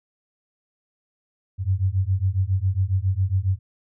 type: beating tone pair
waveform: sine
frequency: 91.6 / 98.9 Hz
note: F#2 / G2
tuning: -17 / +16 cents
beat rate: 7.3 Hz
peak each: -22 dBFS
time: 1.58-3.59 s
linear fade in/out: 50 ms
effects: none